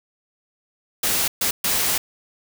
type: noise bursts at uneven times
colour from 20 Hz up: white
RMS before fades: -21 dBFS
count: 3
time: 1.03-1.28 / 1.41-1.51 / 1.64-1.98 s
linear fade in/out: 5 ms
effects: none